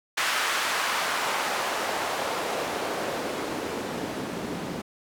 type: noise with band-pass filter sweep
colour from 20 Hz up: white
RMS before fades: -29 dBFS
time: 0.17-4.82 s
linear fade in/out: 10 ms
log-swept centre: 1500 to 220 Hz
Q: 0.99
effects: none